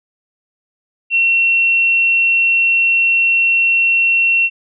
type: tone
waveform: sine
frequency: 2720 Hz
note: F7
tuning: 46 cents flat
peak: -10 dBFS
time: 1.1-4.5 s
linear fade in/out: 50 ms
effects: none